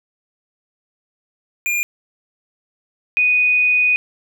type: tone pair in turn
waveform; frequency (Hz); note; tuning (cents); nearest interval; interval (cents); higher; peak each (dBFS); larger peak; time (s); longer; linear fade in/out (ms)
square / sine; 2408 / 2483; D7 / D#7; +43 / -4; minor second; 53; second; -18 / -12; second; 1.66-1.83 / 3.17-3.96; second; 0
effects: none